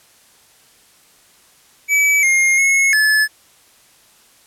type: tone with pitch steps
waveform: square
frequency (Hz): 2292 / 2131 / 2178 / 1726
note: D7 / C7 / C#7 / A6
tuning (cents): -43 / +31 / -31 / -34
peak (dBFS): -12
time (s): 1.88-3.28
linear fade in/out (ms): 50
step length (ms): 350
effects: white hiss -51 dBFS RMS until 4.46 s + low-pass 12000 Hz 12 dB/octave